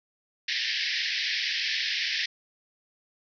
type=band-pass noise; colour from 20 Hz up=pink; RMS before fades=-29 dBFS; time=0.48-2.26 s; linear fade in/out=5 ms; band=1700 to 5500 Hz; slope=96 dB/octave; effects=none